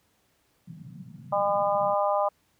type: band-pass noise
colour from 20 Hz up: white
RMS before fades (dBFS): -44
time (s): 0.67-1.94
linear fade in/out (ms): 2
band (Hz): 120 to 210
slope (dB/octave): 48
type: harmonic tone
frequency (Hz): 202.1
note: G#3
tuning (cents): -47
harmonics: 3 / 4 / 5 / 6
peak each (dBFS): -25 / -27 / -29 / -31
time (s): 1.32-2.29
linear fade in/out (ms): 10
effects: pink hiss -68 dBFS RMS until 2.59 s + high-pass 60 Hz 12 dB/octave